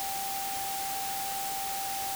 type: tone in noise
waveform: sine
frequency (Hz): 784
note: G5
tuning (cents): 0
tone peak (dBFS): -34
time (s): 0-2.15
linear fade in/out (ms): 0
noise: white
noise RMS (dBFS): -36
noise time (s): 0-2.15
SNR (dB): -1
effects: none